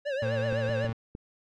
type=tone with vibrato; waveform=square; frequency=554.4 Hz; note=C#5; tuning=in tune; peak=-29 dBFS; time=0.05-0.88 s; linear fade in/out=20 ms; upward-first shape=triangle; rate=7.9 Hz; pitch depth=130 cents each way
type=tone; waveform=35% pulse; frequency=113.1 Hz; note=A2; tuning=48 cents sharp; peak=-28 dBFS; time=0.22-0.93 s; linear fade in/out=5 ms
type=clicks; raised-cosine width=3 ms; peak=-26 dBFS; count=5; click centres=0.527 / 0.693 / 0.846 / 0.893 / 1.151 s
effects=low-pass 3000 Hz 12 dB/octave